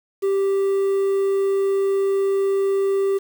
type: tone with quantisation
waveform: triangle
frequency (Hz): 392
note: G4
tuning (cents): 0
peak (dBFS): -15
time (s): 0.22-3.19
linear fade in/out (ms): 20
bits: 7
effects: none